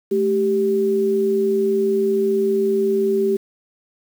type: tone pair together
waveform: sine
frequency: 216.1 / 390.9 Hz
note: A3 / G4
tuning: -31 / -5 cents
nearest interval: minor seventh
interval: 1026 cents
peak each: -23 / -16 dBFS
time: 0.11-3.37 s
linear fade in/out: 10 ms
effects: 7-bit